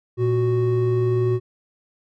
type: tone pair together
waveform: triangle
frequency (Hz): 116.54 / 370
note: A#2 / F#4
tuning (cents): 0 / 0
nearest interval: octave + minor sixth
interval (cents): 2000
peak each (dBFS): -18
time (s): 0.17-1.4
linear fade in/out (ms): 50
effects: none